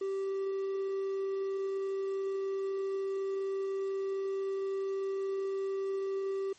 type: tone with hard clipping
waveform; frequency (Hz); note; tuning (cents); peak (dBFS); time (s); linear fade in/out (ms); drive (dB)
triangle; 389.2; G4; -12; -32; 0.01-6.53; 5; 6
effects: white hiss -60 dBFS RMS until 6.58 s + MP3 32 kbps